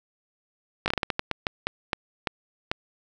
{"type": "slowing click train", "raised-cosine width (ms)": 0.3, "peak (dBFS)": -8, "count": 14, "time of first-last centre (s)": [0.86, 2.715], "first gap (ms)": 19, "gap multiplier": 1.3, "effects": []}